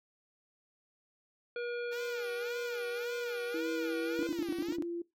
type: harmonic tone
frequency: 479.4 Hz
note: A#4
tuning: 48 cents sharp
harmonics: 1 / 3 / 5 / 7 / 9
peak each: -35 / -41 / -47 / -54 / -56 dBFS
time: 1.56-4.27 s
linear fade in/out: 2 ms
type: tone with vibrato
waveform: 5% pulse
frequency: 440 Hz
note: A4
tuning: in tune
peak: -34 dBFS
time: 1.91-4.77 s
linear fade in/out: 20 ms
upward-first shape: sine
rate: 1.8 Hz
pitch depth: 280 cents each way
type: tone with pitch glide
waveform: sine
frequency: 326.5 to 342.7 Hz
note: E4 to F4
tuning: -17 to -33 cents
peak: -34 dBFS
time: 3.54-5.02 s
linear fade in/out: 5 ms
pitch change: +84 cents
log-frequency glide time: 3.8-4.54 s
type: tone bursts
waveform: sine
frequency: 299.8 Hz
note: D4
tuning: 36 cents sharp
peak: -31 dBFS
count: 7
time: 4.19-4.823 s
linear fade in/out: 0 ms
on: 39 ms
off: 60 ms
effects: noise-tail reverb RT60 0.2 s tail -21 dB re dry + MP3 64 kbps